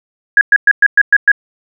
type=tone bursts; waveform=sine; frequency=1658 Hz; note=G#6; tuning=3 cents flat; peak=-3 dBFS; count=7; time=0.37-1.317 s; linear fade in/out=2 ms; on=41 ms; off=110 ms; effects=none